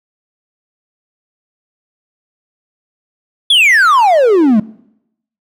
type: exponential sweep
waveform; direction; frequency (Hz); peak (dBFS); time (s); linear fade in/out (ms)
triangle; down; 3520 to 200.2; -4; 3.5-4.6; 5
effects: noise-tail reverb RT60 0.8 s tail -22 dB re dry